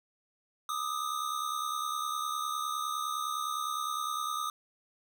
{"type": "tone pair together", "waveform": "square", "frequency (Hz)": [1200, 1269.8], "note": ["D6", "D#6"], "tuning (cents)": [37, 35], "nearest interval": "minor second", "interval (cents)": 98, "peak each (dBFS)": [-35, -36], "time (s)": [0.69, 4.5], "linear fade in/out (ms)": 2, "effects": []}